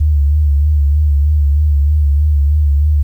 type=tone with vibrato; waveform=sine; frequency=73.42 Hz; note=D2; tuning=in tune; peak=-8 dBFS; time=0-3.03 s; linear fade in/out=10 ms; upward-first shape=sine; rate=3.2 Hz; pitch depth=63 cents each way; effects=8-bit